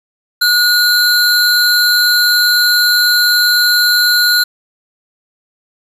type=tone pair together; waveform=square; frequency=1447 / 4099 Hz; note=F#6 / C8; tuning=-39 / -36 cents; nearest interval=octave + tritone; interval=1803 cents; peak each=-12 dBFS; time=0.41-4.44 s; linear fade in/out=10 ms; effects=resampled to 32000 Hz + 7-bit